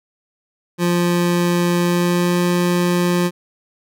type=tone with pitch glide; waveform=25% pulse; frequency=174.61 to 176.33 Hz; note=F3 to F3; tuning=0 to +17 cents; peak=-11 dBFS; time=0.78-3.31 s; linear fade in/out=50 ms; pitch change=+17 cents; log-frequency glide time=1.79-2.4 s; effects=none